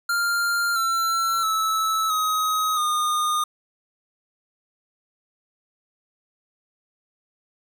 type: tone with pitch steps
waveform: square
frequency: 1395 / 1349.8 / 1306.1 / 1263.8 / 1222.9 Hz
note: F6 / E6 / E6 / D#6 / D#6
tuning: -2 / +41 / -16 / +27 / -30 cents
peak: -21 dBFS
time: 0.09-3.44 s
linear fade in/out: 5 ms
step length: 670 ms
effects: none